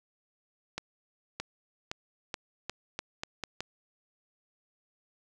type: accelerating click train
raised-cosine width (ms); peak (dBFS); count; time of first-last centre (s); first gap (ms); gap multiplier
0.2; -17; 9; 0.78-3.606; 620; 0.83
effects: none